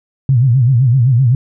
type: tone with vibrato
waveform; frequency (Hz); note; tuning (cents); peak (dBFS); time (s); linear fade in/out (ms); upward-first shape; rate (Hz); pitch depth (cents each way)
sine; 125.6; B2; +30; -7; 0.29-1.35; 2; sine; 7.8; 160
effects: none